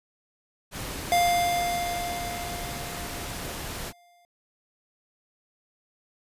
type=noise; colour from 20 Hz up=pink; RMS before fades=-35 dBFS; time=0.71-3.93 s; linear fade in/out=50 ms
type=tone with exponential decay; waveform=square; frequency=700 Hz; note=F5; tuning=4 cents sharp; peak=-19 dBFS; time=1.12-4.25 s; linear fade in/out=0 ms; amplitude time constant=680 ms
effects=resampled to 32000 Hz